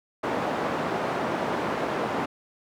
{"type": "band-pass noise", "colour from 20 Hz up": "white", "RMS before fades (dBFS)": -28, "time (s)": [0.23, 2.26], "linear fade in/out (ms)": 10, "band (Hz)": [170, 900], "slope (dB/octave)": 12, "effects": []}